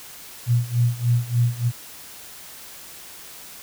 sine tone with tremolo, 120 Hz, B2, 49 cents flat, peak -14 dBFS, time 0.46-1.72 s, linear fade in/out 50 ms, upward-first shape sine, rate 3.4 Hz, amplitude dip 90%, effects white hiss -41 dBFS RMS until 3.62 s

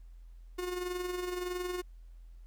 45% pulse tone with amplitude modulation, 359.8 Hz, F#4, 48 cents flat, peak -32 dBFS, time 0.58-1.82 s, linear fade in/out 10 ms, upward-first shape sine, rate 21.6 Hz, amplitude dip 50%, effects added 42 Hz sine -48 dBFS peak until 2.46 s + pink hiss -75 dBFS RMS until 2.46 s

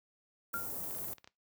white band-stop noise, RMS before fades -40 dBFS, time 0.53-1.14 s, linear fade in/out 10 ms, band 650 to 14000 Hz, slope 12 dB/octave
sine tone with exponential decay, 1392 Hz, F6, 6 cents flat, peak -32 dBFS, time 0.54-0.75 s, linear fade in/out 0 ms, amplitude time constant 44 ms
clicks, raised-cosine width 0.2 ms, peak -35 dBFS, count 10, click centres 0.842 / 0.909 / 0.949 / 0.987 / 1.044 / 1.084 / 1.131 / 1.183 / 1.244 / 1.275 s
effects noise-tail reverb RT60 0.2 s tail -19 dB re dry + high-pass 60 Hz 12 dB/octave

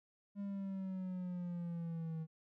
triangle exponential sweep, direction down, 202.4 to 158.9 Hz, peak -37 dBFS, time 0.35-2.27 s, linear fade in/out 50 ms, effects none

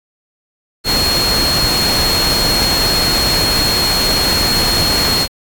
sine tone in noise, 4283 Hz, C8, 40 cents sharp, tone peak -14 dBFS, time 0.84-5.28 s, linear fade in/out 50 ms, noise pink, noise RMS -17 dBFS, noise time 0.84-5.28 s, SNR 0 dB, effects AAC 64 kbps

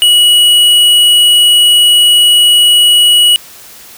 triangle tone with tanh clipping, 2920 Hz, F#7, 24 cents flat, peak -5 dBFS, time 0.02-3.36 s, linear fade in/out 0 ms, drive 16 dB, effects white hiss -34 dBFS RMS until 3.97 s

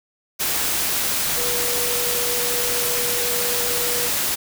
sine tone in noise, 484.4 Hz, B4, 34 cents flat, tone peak -28 dBFS, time 1.36-4.09 s, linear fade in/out 20 ms, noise white, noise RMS -22 dBFS, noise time 0.39-4.36 s, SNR -9 dB, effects none

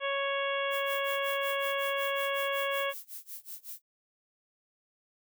harmonic tone, 554.4 Hz, C#5, in tune, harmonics 1 / 2 / 3 / 4 / 5 / 6, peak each -32 / -35 / -37 / -38 / -39 / -40 dBFS, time 0-2.94 s, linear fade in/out 50 ms
violet noise with tremolo, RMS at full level -41 dBFS, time 0.7-3.82 s, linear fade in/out 50 ms, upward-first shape sine, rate 5.4 Hz, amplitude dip 95%
effects none

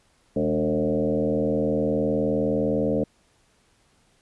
sine tone with frequency modulation, 370 Hz, F#4, in tune, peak -20 dBFS, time 0.36-3.04 s, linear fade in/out 5 ms, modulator 79.8 Hz, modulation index 2.7, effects pink hiss -63 dBFS RMS until 4.21 s + resampled to 24000 Hz

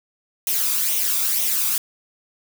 blue noise with flanger, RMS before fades -21 dBFS, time 0.47-1.78 s, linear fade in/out 2 ms, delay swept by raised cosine 0.32 to 0.85 ms, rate 2.1 Hz, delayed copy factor +0.55, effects none

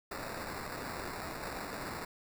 violet noise with sample-and-hold, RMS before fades -41 dBFS, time 0.11-2.05 s, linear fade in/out 5 ms, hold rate 3150 Hz, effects none

